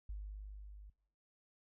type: tone with level ramp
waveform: sine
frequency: 50.8 Hz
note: G#1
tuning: 38 cents flat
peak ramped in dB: -40 to -51 dBFS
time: 0.09-0.9 s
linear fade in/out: 5 ms
effects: noise-tail reverb RT60 0.7 s tail -22 dB re dry